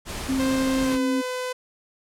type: noise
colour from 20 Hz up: pink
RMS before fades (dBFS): -32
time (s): 0.05-0.99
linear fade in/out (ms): 50
type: tone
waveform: sine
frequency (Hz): 265.1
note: C4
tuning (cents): +23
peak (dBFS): -21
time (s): 0.28-1.22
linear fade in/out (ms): 20
type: tone with pitch glide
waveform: sawtooth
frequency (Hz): 525 to 504.8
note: C5 to B4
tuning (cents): +6 to +38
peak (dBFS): -23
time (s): 0.39-1.53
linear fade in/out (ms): 10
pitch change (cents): -68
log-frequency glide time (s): 0.83-0.99
effects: low-pass 11000 Hz 12 dB/octave

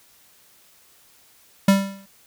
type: tone with exponential decay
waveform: square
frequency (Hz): 196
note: G3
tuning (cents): 0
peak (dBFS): -10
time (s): 1.68-2.06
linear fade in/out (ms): 5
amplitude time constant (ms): 82
effects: white hiss -55 dBFS RMS until 2.26 s

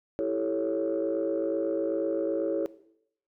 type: chord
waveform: sine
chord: A dominant seventh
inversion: second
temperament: equal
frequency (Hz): 329.6 / 392 / 440 / 554.4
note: E4 / G4 / A4 / C#5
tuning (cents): 0 / 0 / 0 / 0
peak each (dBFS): -30 / -33 / -31 / -29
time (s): 0.19-2.66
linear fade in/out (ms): 0
effects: noise-tail reverb RT60 0.7 s tail -17 dB re dry + tanh soft clip ceiling -19 dBFS

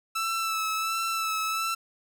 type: tone with vibrato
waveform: sawtooth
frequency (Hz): 1318.5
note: E6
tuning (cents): 0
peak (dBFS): -23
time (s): 0.15-1.75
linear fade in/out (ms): 10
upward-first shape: sine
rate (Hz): 1.4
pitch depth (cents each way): 28
effects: none

